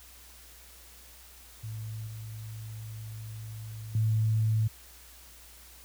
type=tone with level steps; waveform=sine; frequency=110 Hz; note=A2; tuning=in tune; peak=-35 / -38 / -23 dBFS; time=1.63-4.68 s; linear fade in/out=10 ms; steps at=2.07 / 3.95 s; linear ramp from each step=2 ms; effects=added 60 Hz sine -55 dBFS peak until 5.84 s + white hiss -53 dBFS RMS until 5.84 s